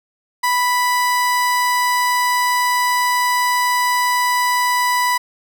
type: tone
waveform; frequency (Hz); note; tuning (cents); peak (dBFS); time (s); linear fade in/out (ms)
30% pulse; 987.8; B5; 0; -12; 0.43-5.18; 10
effects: none